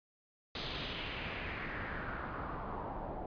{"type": "noise with low-pass filter sweep", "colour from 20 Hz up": "pink", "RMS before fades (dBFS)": -41, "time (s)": [0.55, 3.26], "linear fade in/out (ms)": 2, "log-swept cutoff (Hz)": [4100, 720], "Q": 2.8, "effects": ["resampled to 11025 Hz"]}